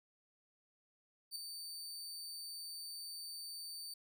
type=tone with ADSR envelope; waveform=sawtooth; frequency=4581 Hz; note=D8; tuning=44 cents flat; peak=-36 dBFS; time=1.31-3.94 s; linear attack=47 ms; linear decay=4 ms; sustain=-6 dB; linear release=5 ms; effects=none